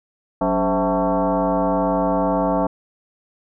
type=tone with frequency modulation; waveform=sine; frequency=185 Hz; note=F#3; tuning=in tune; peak=-16 dBFS; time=0.41-2.67 s; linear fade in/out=5 ms; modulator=234 Hz; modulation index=3.5; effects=none